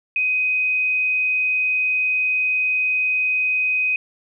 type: tone with frequency modulation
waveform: sine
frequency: 2510 Hz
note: D#7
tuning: 15 cents sharp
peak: -17 dBFS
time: 0.16-3.96 s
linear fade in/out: 2 ms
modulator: 54 Hz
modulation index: 0.21
effects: none